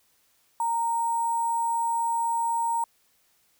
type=tone with sample-and-hold; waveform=sine; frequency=924 Hz; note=A#5; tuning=16 cents flat; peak=-23 dBFS; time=0.6-2.84 s; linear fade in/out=2 ms; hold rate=8820 Hz; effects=white hiss -66 dBFS RMS until 3.59 s